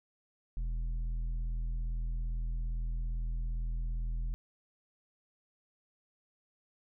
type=tone with tanh clipping; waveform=sine; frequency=41.2 Hz; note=E1; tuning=in tune; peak=-33 dBFS; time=0.57-4.34 s; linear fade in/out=0 ms; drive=7 dB; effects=none